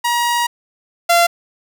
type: tone pair in turn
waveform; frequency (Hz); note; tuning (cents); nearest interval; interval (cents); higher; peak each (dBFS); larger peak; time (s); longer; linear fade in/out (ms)
sawtooth; 953 / 687.2; A#5 / F5; +38 / -28; tritone; 566; first; -11 / -6; second; 0.04-0.47 / 1.09-1.27; first; 10
effects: none